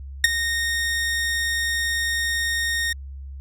sawtooth tone with ADSR envelope, 1850 Hz, A#6, 14 cents flat, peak -5 dBFS, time 0.24-2.93 s, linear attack 3 ms, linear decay 19 ms, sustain -13 dB, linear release 6 ms, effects added 68 Hz sine -33 dBFS peak until 3.4 s + low-pass 12000 Hz 12 dB/octave

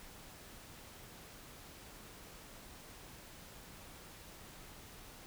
silence, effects pink hiss -54 dBFS RMS until 5.26 s

